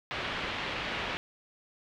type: low-pass noise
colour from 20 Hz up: white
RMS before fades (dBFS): -35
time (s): 0.11-1.17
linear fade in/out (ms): 0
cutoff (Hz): 3200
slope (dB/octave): 24
effects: none